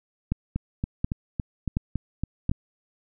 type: two click trains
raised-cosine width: 5 ms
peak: -11 / -14 dBFS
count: 4 / 8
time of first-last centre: 0.32-2.494 / 0.56-2.515 s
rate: 1.38 / 3.58 Hz
effects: none